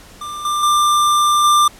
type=tone with level steps; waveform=square; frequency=1189 Hz; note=D6; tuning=21 cents sharp; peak=-26 / -17 / -12 / -10 dBFS; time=0.21-1.68 s; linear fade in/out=5 ms; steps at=0.45 / 0.63 / 1.44 s; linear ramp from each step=2 ms; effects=pink hiss -42 dBFS RMS until 1.79 s + low-pass 12000 Hz 12 dB/octave